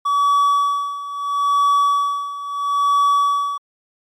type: tone with tremolo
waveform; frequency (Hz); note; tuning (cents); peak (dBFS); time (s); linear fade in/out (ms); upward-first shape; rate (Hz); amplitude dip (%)
triangle; 1140; C#6; +48; -10; 0.05-3.58; 10; sine; 0.75; 80
effects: MP3 96 kbps